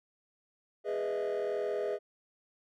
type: chord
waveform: triangle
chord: E major seventh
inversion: first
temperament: just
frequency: 412 / 494.4 / 618.1 / 659.3 Hz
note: G#4 / B4 / D#5 / E5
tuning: -14 / +2 / -12 / 0 cents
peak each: -31 / -34 / -34 / -37 dBFS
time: 0.84-1.99 s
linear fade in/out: 50 ms
effects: tanh soft clip ceiling -24 dBFS